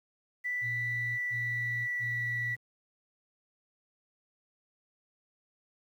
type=tone with pitch glide; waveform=sine; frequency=1975.5 to 1952.8 Hz; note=B6 to B6; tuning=0 to -20 cents; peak=-30 dBFS; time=0.44-2.56 s; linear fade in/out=20 ms; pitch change=-20 cents; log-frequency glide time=0.63-2.22 s
type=tone bursts; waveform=sine; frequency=119.4 Hz; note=A#2; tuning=42 cents sharp; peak=-37 dBFS; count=3; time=0.61-2.57 s; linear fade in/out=50 ms; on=580 ms; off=110 ms
effects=tanh soft clip ceiling -23 dBFS + 10-bit